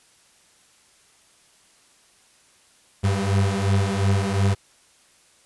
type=beating tone pair; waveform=35% pulse; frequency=96.9 / 99.7 Hz; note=G2 / G2; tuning=-20 / +30 cents; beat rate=2.8 Hz; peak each=-20 dBFS; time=3.03-4.55 s; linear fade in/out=20 ms; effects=white hiss -57 dBFS RMS until 5.45 s + resampled to 24000 Hz